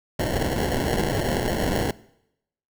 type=noise with sample-and-hold; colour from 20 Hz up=violet; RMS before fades=-24 dBFS; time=0.19-1.91 s; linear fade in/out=5 ms; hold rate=1225 Hz; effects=noise-tail reverb RT60 0.8 s tail -21 dB re dry